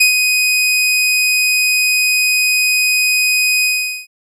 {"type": "tone with ADSR envelope", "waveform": "sawtooth", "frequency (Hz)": 2500, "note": "D#7", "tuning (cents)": 8, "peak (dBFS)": -3, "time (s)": [0, 4.07], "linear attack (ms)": 10, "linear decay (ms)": 110, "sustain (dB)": -5, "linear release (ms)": 430, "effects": ["resampled to 32000 Hz"]}